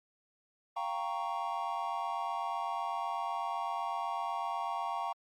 triangle chord, G half-diminished seventh, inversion third, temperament equal with one note detuned, 696 / 784 / 932.3 / 1108.7 Hz, F5 / G5 / Bb5 / Db6, -6 / 0 / 0 / 0 cents, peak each -38 / -37 / -36 / -37 dBFS, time 0.76-5.13 s, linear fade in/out 10 ms, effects Opus 48 kbps

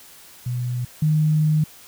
sine tone pair in turn, 123.3 / 153.92 Hz, B2 / D#3, -2 / -18 cents, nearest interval major third, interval 384 cents, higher second, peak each -22 / -15 dBFS, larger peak second, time 0.46-0.85 / 1.02-1.64 s, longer second, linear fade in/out 5 ms, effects white hiss -46 dBFS RMS until 1.87 s

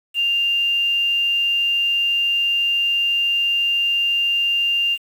sine tone with quantisation, 2794 Hz, F7, in tune, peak -16 dBFS, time 0.14-4.98 s, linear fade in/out 50 ms, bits 7, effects none

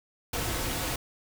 pink noise with comb filter, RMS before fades -31 dBFS, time 0.33-0.96 s, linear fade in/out 5 ms, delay 5 ms, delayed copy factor -0.5, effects none

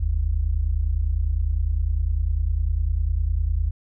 sine tone pair together, 47.19 / 77.1 Hz, F#1 / D#2, +35 / -15 cents, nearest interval minor sixth, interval 850 cents, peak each -22 dBFS, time 0-3.71 s, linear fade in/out 10 ms, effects none

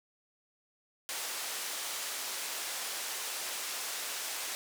white band-pass noise, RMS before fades -38 dBFS, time 1.09-4.55 s, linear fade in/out 0 ms, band 470 to 9900 Hz, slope 12 dB/octave, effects none

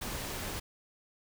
pink noise, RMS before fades -38 dBFS, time 0.01-0.6 s, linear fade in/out 10 ms, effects none

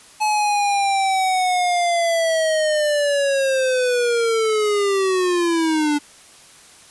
square linear sweep, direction down, 858 to 290 Hz, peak -17 dBFS, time 0.2-5.99 s, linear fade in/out 20 ms, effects white hiss -46 dBFS RMS until 6.9 s + resampled to 24000 Hz

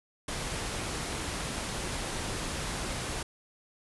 pink low-pass noise, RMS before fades -35 dBFS, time 0.28-3.23 s, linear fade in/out 5 ms, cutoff 11000 Hz, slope 96 dB/octave, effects none

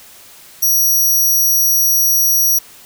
5% pulse tone, 5780 Hz, F#8, 41 cents flat, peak -5 dBFS, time 0.62-2.59 s, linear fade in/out 10 ms, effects white hiss -41 dBFS RMS until 2.85 s

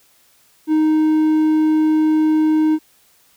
triangle tone, 311.1 Hz, D#4, in tune, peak -10 dBFS, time 0.67-2.79 s, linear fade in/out 50 ms, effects white hiss -55 dBFS RMS until 3.36 s

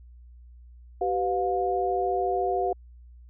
sine tone cluster, 384.7 / 498.1 / 711 Hz, G4 / B4 / F5, -33 / +15 / +31 cents, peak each -27 / -31 / -26 dBFS, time 1.01-2.73 s, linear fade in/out 5 ms, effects added 60 Hz sine -46 dBFS peak until 3.29 s

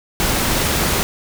pink noise, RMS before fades -18 dBFS, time 0.2-1.03 s, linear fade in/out 0 ms, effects none

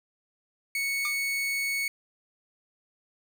40% pulse tone, 2217 Hz, C#7, in tune, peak -26 dBFS, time 0.75-1.88 s, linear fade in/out 2 ms
sawtooth tone with exponential decay, 1200 Hz, D6, 37 cents sharp, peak -27 dBFS, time 1.05-1.19 s, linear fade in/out 1 ms, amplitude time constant 29 ms
effects none

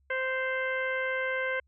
harmonic tone with a mistuned harmonic, 521 Hz, C5, 7 cents flat, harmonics 1 / 2 / 3 / 4 / 5 / 6, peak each -32 / -39 / -32 / -34 / -46 / -49 dBFS, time 0.1-1.6 s, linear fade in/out 5 ms, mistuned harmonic 5, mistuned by +36 cents, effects added 68 Hz sine -64 dBFS peak until 1.67 s

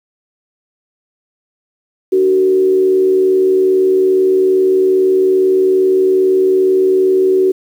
sine tone with frequency modulation, 376.4 Hz, F#4, 30 cents sharp, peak -8 dBFS, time 2.12-7.52 s, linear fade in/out 10 ms, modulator 77.6 Hz, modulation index 0.4, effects 7-bit

